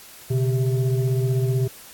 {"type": "tone with frequency modulation", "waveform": "sine", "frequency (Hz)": 125.1, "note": "B2", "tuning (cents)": 23, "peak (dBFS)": -18, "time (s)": [0.3, 1.68], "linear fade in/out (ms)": 10, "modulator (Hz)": 266, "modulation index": 0.76, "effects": ["white hiss -44 dBFS RMS until 1.93 s", "AAC 64 kbps"]}